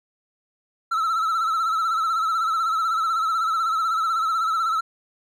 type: tone with vibrato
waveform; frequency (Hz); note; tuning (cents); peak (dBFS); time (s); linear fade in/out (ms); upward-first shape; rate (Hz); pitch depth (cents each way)
triangle; 1318.5; E6; 0; -18; 0.91-4.81; 10; sine; 16; 63
effects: none